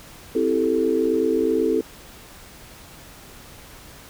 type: chord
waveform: sine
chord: A minor seventh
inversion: first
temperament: equal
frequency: 261.6 / 329.6 / 392 / 440 Hz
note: C4 / E4 / G4 / A4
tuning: 0 / 0 / 0 / 0 cents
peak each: -25 / -23 / -25 / -21 dBFS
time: 0.35-1.81 s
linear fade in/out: 5 ms
effects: pink hiss -44 dBFS RMS until 4.09 s